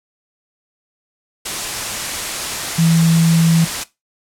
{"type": "tone in noise", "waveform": "sine", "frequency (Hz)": 164.81, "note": "E3", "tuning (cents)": 0, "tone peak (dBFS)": -10, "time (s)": [2.78, 3.65], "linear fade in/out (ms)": 10, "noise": "white", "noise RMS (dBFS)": -22, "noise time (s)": [1.45, 3.84], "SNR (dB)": 9, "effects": ["noise-tail reverb RT60 0.2 s tail -17 dB re dry", "low-pass 10000 Hz 12 dB/octave"]}